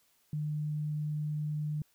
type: tone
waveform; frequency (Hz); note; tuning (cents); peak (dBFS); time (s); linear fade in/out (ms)
sine; 150.8; D3; +46; -31; 0.33-1.82; 2
effects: white hiss -70 dBFS RMS until 1.94 s